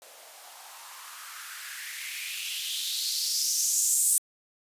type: noise with band-pass filter sweep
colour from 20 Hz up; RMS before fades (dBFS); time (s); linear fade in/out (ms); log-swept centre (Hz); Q
violet; -31; 0.02-4.18; 0; 540 to 8800; 3.7
effects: resampled to 32000 Hz